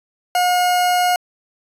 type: tone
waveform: 40% pulse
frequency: 719 Hz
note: F#5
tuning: 50 cents flat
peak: -13 dBFS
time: 0.35-1.16 s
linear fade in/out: 2 ms
effects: resampled to 32000 Hz